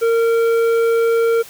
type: tone with tanh clipping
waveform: sine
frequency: 460 Hz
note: A#4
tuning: 23 cents flat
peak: -14 dBFS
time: 0.01-1.43 s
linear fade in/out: 20 ms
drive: 10 dB
effects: white hiss -39 dBFS RMS until 1.49 s